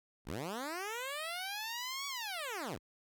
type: linear two-way sweep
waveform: 10% pulse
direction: up then down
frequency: 43.61 to 1137 to 48.13 Hz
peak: -30 dBFS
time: 0.25-2.79 s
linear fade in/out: 50 ms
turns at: 2.07 s
effects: none